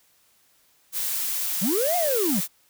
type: noise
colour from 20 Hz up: blue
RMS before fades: -27 dBFS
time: 0.92-2.48 s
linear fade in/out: 50 ms
type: linear two-way sweep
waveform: triangle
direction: up then down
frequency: 155.56 to 729 to 155.56 Hz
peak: -20 dBFS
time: 1.61-2.41 s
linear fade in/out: 20 ms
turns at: 1.96 s
effects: white hiss -62 dBFS RMS until 2.69 s